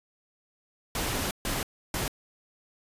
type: noise bursts at uneven times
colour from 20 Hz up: pink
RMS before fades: -30 dBFS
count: 3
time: 0.95-1.31 / 1.45-1.63 / 1.94-2.08 s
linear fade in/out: 2 ms
effects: resampled to 32000 Hz